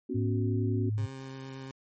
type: chord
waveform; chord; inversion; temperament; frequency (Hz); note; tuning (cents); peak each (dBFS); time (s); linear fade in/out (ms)
sine; B suspended second; none; equal; 246.9 / 277.2 / 370; B3 / C#4 / F#4; 0 / 0 / 0; -34 / -34 / -35; 0.09-0.9; 10
type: tone with pitch glide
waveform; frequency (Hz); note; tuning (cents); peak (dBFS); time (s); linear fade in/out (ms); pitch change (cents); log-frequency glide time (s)
sine; 107.1 to 106.24; A2 to G#2; -46 to +40; -27; 0.14-1.07; 20; -14; 0.71-0.93
type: tone with vibrato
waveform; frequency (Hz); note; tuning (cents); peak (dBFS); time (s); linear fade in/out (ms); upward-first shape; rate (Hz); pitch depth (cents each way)
20% pulse; 133.4; C3; +34; -35; 0.98-1.71; 0; sine; 8.7; 9
effects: MP3 32 kbps